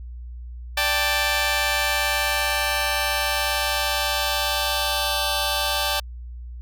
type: chord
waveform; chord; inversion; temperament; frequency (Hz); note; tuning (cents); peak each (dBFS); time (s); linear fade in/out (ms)
10% pulse; D suspended fourth; none; just; 587.3 / 783.1 / 881; D5 / G5 / A5; 0 / -2 / +2; -17; 0.77-6; 5
effects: added 60 Hz sine -33 dBFS peak until 6.61 s